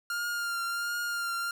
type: tone with vibrato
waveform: 45% pulse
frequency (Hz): 1402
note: F6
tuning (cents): +6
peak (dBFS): -30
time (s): 0.1-1.51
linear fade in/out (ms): 2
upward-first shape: triangle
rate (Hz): 1.4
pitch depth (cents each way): 29
effects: none